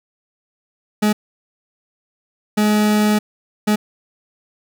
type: tone bursts at uneven times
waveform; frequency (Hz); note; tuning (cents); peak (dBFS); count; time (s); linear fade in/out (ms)
40% pulse; 211.1; G#3; +29; -12; 3; 1.02-1.13 / 2.57-3.19 / 3.67-3.76; 10
effects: none